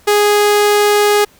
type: tone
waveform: sawtooth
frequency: 414.4 Hz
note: G#4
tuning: 4 cents flat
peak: -5 dBFS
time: 0.07-1.25 s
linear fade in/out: 10 ms
effects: pink hiss -48 dBFS RMS until 1.39 s